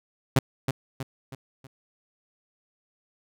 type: tone with echo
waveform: sawtooth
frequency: 133.3 Hz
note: C3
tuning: 33 cents sharp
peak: -12 dBFS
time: 0.36-0.39 s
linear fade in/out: 5 ms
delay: 320 ms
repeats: 4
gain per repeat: -7 dB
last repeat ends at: 1.67 s
effects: none